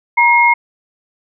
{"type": "tone pair together", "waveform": "sine", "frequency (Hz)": [949, 2148], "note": ["A#5", "C7"], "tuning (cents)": [31, 45], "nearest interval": "octave + major second", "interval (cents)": 1414, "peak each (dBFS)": -10, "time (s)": [0.17, 0.54], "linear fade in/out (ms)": 10, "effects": []}